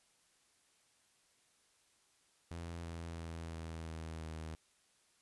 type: tone with pitch steps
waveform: sawtooth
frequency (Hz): 84.6 / 83.58 / 82.57 / 81.58 / 80.59 / 79.62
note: E2 / E2 / E2 / E2 / E2 / D#2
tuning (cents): +45 / +24 / +3 / -17 / -39 / +40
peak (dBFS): -39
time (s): 2.51-4.55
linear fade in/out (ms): 0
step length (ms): 340
effects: white hiss -72 dBFS RMS until 5.21 s + resampled to 24000 Hz